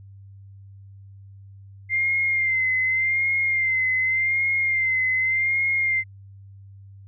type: tone with vibrato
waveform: sine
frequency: 2093 Hz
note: C7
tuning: in tune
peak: -19 dBFS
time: 1.89-6.04 s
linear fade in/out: 50 ms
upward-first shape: sine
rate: 0.86 Hz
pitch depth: 45 cents each way
effects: added 98 Hz sine -42 dBFS peak until 7.07 s